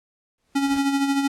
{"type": "noise with exponential growth", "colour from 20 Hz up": "pink", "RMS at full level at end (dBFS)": -37, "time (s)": [0.38, 0.79], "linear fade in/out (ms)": 2, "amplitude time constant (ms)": 88}
{"type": "tone with tremolo", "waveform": "square", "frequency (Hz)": 277.2, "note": "C#4", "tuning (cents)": 0, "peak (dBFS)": -18, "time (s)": [0.55, 1.28], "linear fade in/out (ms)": 10, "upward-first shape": "sine", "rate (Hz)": 13, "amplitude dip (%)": 50}
{"effects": ["low-pass 10000 Hz 12 dB/octave"]}